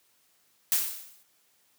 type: noise with exponential decay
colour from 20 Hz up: blue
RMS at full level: -22 dBFS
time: 0.72-1.23 s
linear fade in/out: 1 ms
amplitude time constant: 110 ms
effects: white hiss -67 dBFS RMS until 1.78 s + high-pass 100 Hz 12 dB/octave